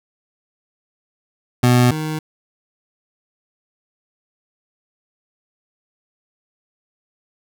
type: tone pair in turn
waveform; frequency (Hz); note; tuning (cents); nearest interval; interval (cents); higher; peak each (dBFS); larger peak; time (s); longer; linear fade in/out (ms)
25% pulse; 123.47 / 155.56; B2 / D#3; 0 / 0; major third; 400; second; -7 / -18; first; 1.63-1.91 / 1.91-2.19; neither; 5
effects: none